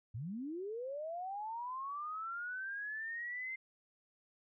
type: linear sweep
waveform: sine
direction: up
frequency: 98 to 2093 Hz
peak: -39 dBFS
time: 0.14-3.56 s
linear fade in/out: 10 ms
effects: none